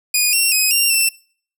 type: tone with pitch steps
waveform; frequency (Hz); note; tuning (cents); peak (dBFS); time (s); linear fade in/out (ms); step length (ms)
10% pulse; 2464 / 2730 / 2523 / 2771 / 2685; D#7 / F7 / D#7 / F7 / E7; -17 / -40 / +23 / -14 / +31; -5; 0.14-1.09; 5; 190
effects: noise-tail reverb RT60 0.5 s tail -24 dB re dry